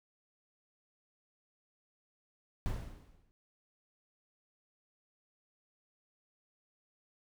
brown noise with exponential decay, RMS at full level -33 dBFS, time 2.66-3.31 s, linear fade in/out 0 ms, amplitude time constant 140 ms, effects none

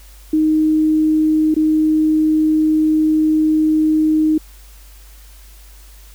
sine tone with dropouts, 311.1 Hz, D#4, in tune, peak -11 dBFS, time 0.33-4.38 s, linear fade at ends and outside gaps 5 ms, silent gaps 1.543-1.564 s, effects added 50 Hz sine -39 dBFS peak until 6.14 s + white hiss -47 dBFS RMS until 6.14 s

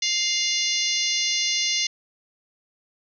harmonic tone with a mistuned harmonic, 698.5 Hz, F5, in tune, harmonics 3 / 4 / 5 / 6 / 7 / 8 / 9, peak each -29 / -29 / -29 / -29 / -29 / -29 / -29 dBFS, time 0.02-1.87 s, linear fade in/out 5 ms, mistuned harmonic 4, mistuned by +26 cents, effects none

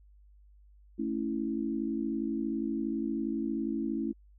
sine chord, A major, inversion none, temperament equal, 220 / 277.2 / 329.6 Hz, A3 / C#4 / E4, 0 / 0 / 0 cents, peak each -34 dBFS, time 0.98-4.13 s, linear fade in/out 20 ms, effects added 50 Hz sine -55 dBFS peak until 4.38 s

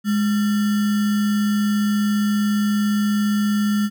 sine tone with sample-and-hold, 207.7 Hz, G#3, in tune, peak -16 dBFS, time 0.04-3.9 s, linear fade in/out 50 ms, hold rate 1575 Hz, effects none

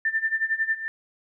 sine tone with tremolo, 1785 Hz, A6, 24 cents sharp, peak -19 dBFS, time 0.05-0.75 s, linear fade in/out 2 ms, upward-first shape sine, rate 11 Hz, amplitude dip 85%
sine tone with exponential growth, 1786 Hz, A6, 25 cents sharp, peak -25 dBFS, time 0.42-0.88 s, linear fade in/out 0 ms, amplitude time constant 98 ms
effects none

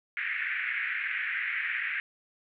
white band-pass noise, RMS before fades -32 dBFS, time 0.17-2 s, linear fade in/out 0 ms, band 1600 to 2300 Hz, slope 48 dB/octave, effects none

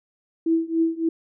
sine tone with tremolo, 327.9 Hz, E4, 9 cents flat, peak -15 dBFS, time 0.46-1.09 s, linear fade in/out 5 ms, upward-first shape triangle, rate 3.5 Hz, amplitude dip 95%, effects none

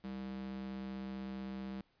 square tone with high-pass filter, 65.41 Hz, C2, in tune, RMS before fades -43 dBFS, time 0.04-1.81 s, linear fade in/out 0 ms, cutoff 180 Hz, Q 2.8, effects pink hiss -74 dBFS RMS until 2 s + resampled to 11025 Hz

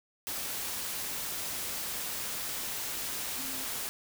sine tone in noise, 264 Hz, C4, 16 cents sharp, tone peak -46 dBFS, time 3.38-3.64 s, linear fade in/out 0 ms, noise white, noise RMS -36 dBFS, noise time 0.27-3.89 s, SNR -13 dB, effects none

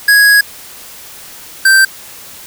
square tone pair in turn, 1661.2 / 1563.4 Hz, G#6 / G6, 0 / -5 cents, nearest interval minor second, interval 105 cents, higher first, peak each -5 dBFS, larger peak neither, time 0.08-0.41 / 1.65-1.85 s, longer first, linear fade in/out 5 ms, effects white hiss -33 dBFS RMS until 2.46 s

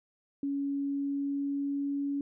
sine tone with pitch glide, 280 to 281.9 Hz, C#4 to C#4, +18 to +29 cents, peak -29 dBFS, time 0.43-2.21 s, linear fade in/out 2 ms, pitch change +11 cents, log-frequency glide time 0.87-2.06 s, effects none

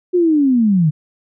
sine linear sweep, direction down, 366.7 to 144.5 Hz, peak -10 dBFS, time 0.13-0.91 s, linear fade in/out 20 ms, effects none

